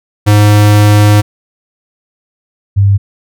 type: tone pair in turn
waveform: square / sine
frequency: 104.3 / 99.45 Hz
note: G#2 / G2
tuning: +8 / +25 cents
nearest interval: minor second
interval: 83 cents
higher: first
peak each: -4 dBFS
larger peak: neither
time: 0.26-1.22 / 2.76-2.98 s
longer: first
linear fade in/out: 20 ms
effects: none